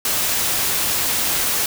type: noise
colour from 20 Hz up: white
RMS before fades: -20 dBFS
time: 0.05-1.66 s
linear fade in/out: 2 ms
effects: none